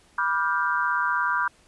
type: chord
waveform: sine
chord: G dominant seventh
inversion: first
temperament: just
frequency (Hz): 980 / 1176 / 1411.2 / 1568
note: B5 / D6 / F6 / G6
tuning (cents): -14 / +2 / +18 / 0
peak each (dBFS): -27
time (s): 0.18-1.48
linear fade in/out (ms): 5
effects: pink hiss -58 dBFS RMS until 1.67 s + resampled to 24000 Hz